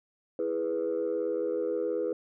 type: chord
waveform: sine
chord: E major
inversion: none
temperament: equal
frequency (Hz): 329.6 / 415.3 / 493.9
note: E4 / G#4 / B4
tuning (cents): 0 / 0 / 0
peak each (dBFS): -33 / -31 / -29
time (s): 0.39-2.13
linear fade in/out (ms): 2
effects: tanh soft clip ceiling -22 dBFS